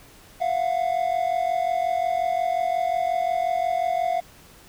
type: tone pair together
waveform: triangle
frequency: 678.4 / 724 Hz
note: E5 / F#5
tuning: +50 / -38 cents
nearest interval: minor second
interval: 112 cents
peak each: -22 dBFS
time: 0.4-4.21 s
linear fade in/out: 20 ms
effects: pink hiss -50 dBFS RMS until 4.68 s